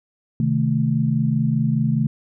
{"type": "chord", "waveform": "sine", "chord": "A diminished", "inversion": "first", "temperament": "equal", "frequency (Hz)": [130.81, 155.56, 220], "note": ["C3", "Eb3", "A3"], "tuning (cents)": [0, 0, 0], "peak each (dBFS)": -21, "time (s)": [0.4, 2.07], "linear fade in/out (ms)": 2, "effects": []}